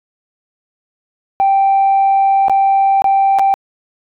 sine tone with dropouts, 783 Hz, G5, 2 cents flat, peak -7 dBFS, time 1.4-3.54 s, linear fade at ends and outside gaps 0 ms, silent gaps 2.483-2.497 / 3.02-3.043 / 3.387-3.394 s, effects tanh soft clip ceiling -6 dBFS

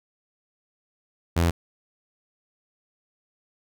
sawtooth tone, 84.7 Hz, E2, 48 cents sharp, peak -15 dBFS, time 1.36-1.51 s, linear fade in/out 10 ms, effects none

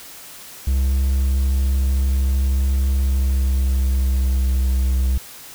triangle tone with pitch glide, 66.7 to 64.43 Hz, C2 to C2, +34 to -26 cents, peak -13 dBFS, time 0.67-5.18 s, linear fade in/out 5 ms, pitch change -60 cents, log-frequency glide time 2.93-4.66 s, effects white hiss -39 dBFS RMS until 5.54 s

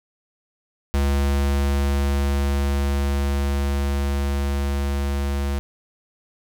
square tone with level ramp, 70 Hz, C#2, 18 cents sharp, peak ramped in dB -18 to -22 dBFS, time 0.94-5.59 s, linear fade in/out 0 ms, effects none

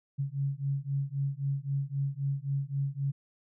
sine beating tone pair, 137 / 140.8 Hz, C#3 / C#3, -20 / +27 cents, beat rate 3.8 Hz, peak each -32 / -32 dBFS, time 0.18-3.12 s, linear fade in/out 20 ms, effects none

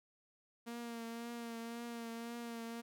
sawtooth tone with vibrato, 233.1 Hz, A#3, in tune, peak -39 dBFS, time 0.66-2.82 s, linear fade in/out 20 ms, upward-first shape triangle, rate 1.9 Hz, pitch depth 33 cents each way, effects none

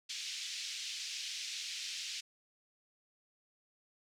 white band-pass noise, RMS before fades -42 dBFS, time 0.09-2.21 s, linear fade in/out 10 ms, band 2400 to 5900 Hz, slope 24 dB/octave, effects none

